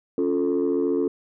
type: chord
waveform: sine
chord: Db augmented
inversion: none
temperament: equal with one note detuned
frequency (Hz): 277.2 / 351.5 / 440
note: Db4 / F4 / A4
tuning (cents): 0 / +11 / 0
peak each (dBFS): -23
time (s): 0.18-1.08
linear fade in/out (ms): 2
effects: tanh soft clip ceiling -15 dBFS